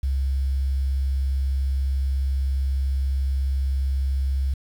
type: tone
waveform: sine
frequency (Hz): 67.2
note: C2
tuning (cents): +47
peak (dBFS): -20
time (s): 0.03-4.54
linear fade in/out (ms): 5
effects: 8-bit